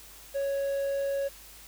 triangle tone, 554.4 Hz, C#5, in tune, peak -25 dBFS, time 0.34-1.29 s, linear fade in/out 20 ms, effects added 50 Hz sine -56 dBFS peak until 1.67 s + white hiss -50 dBFS RMS until 1.67 s

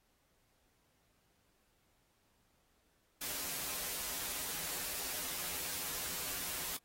white noise with comb filter, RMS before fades -40 dBFS, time 3.21-6.77 s, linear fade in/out 5 ms, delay 9.1 ms, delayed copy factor -0.7, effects pink hiss -75 dBFS RMS until 6.84 s + AAC 48 kbps

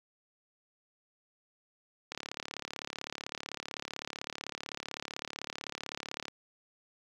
click train, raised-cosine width 0.2 ms, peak -20 dBFS, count 150, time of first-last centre 2.12-6.282 s, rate 35.8 Hz, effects high-pass 150 Hz 12 dB/octave + 10-bit

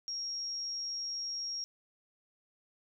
sine tone, 5588 Hz, F8, in tune, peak -35 dBFS, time 0.08-1.64 s, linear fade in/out 0 ms, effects none

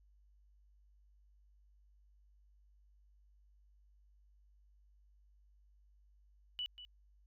sine tone with echo, 2960 Hz, F#7, in tune, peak -37 dBFS, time 6.59-6.66 s, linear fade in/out 0 ms, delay 190 ms, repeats 1, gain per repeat -12 dB, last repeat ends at 6.85 s, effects added 50 Hz sine -64 dBFS peak until 7.26 s

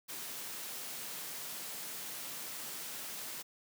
white high-pass noise, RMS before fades -43 dBFS, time 0.08-3.43 s, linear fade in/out 20 ms, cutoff 120 Hz, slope 48 dB/octave, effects none

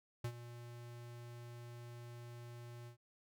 square tone with ADSR envelope, 119.5 Hz, A#2, 43 cents sharp, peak -37 dBFS, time 0.24-2.97 s, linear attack 6 ms, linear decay 70 ms, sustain -13 dB, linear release 100 ms, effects none

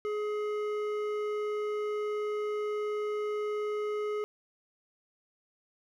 sine tone with hard clipping, 420.7 Hz, G#4, 22 cents sharp, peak -32 dBFS, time 0.05-4.24 s, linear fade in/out 0 ms, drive 10 dB, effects none

